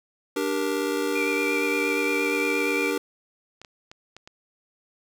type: chord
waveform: square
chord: G minor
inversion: second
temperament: just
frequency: 294 / 392 / 470.4 Hz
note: D4 / G4 / Bb4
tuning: +2 / 0 / +16 cents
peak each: -29 dBFS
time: 0.36-2.98 s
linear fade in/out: 5 ms
type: tone with vibrato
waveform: sine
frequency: 2366 Hz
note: D7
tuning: 12 cents sharp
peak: -26 dBFS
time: 1.15-2.91 s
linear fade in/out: 10 ms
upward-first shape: sine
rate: 8.6 Hz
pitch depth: 26 cents each way
type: clicks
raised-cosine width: 0.2 ms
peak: -26 dBFS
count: 7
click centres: 2.589 / 2.682 / 3.616 / 3.648 / 3.915 / 4.166 / 4.275 s
effects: none